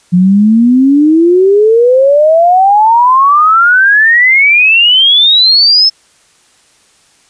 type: exponential sweep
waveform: sine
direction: up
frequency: 174.61 to 5310 Hz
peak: -3 dBFS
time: 0.12-5.9 s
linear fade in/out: 20 ms
effects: white hiss -48 dBFS RMS until 7.29 s + resampled to 22050 Hz